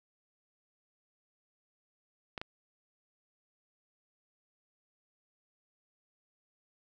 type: clicks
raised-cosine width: 0.3 ms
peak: -22 dBFS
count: 2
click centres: 2.378 / 2.415 s
effects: none